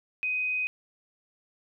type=tone; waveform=sine; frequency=2506 Hz; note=D#7; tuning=12 cents sharp; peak=-26 dBFS; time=0.23-0.67 s; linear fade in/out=0 ms; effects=none